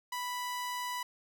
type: tone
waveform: sawtooth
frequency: 987.8 Hz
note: B5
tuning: in tune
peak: -31 dBFS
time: 0.12-1.03 s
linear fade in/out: 5 ms
effects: none